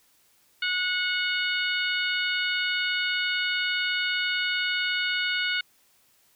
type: harmonic tone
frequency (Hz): 731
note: F#5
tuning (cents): -21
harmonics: 2 / 3 / 4 / 5 / 6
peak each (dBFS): -28 / -30 / -30 / -34 / -37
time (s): 0.62-5.61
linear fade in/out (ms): 5
effects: white hiss -63 dBFS RMS until 6.35 s